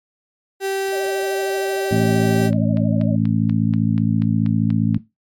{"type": "tone", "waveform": "35% pulse", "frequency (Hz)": 388.4, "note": "G4", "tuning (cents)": -16, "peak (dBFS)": -18, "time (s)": [0.6, 2.51], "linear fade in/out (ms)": 50}
{"type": "tone with vibrato", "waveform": "sine", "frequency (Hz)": 592, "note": "D5", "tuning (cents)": 14, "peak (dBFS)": -27, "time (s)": [0.92, 3.16], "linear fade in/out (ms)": 10, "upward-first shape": "sine", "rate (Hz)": 13, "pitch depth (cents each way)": 100}
{"type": "harmonic tone", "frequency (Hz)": 55, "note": "A1", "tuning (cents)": 0, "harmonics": [2, 3, 4, 5], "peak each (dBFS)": [-20, -21, -19, -24], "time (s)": [1.91, 4.98], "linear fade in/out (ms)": 5}
{"type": "click train", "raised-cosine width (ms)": 0.3, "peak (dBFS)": -20, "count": 11, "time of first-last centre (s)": [2.53, 4.945], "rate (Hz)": 4.14}
{"effects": ["noise-tail reverb RT60 0.2 s tail -17 dB re dry", "MP3 64 kbps"]}